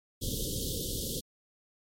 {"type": "band-stop noise", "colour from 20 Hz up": "pink", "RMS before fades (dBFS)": -34, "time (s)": [0.21, 1.21], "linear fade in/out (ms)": 20, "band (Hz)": [540, 3100], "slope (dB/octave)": 96, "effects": ["MP3 64 kbps"]}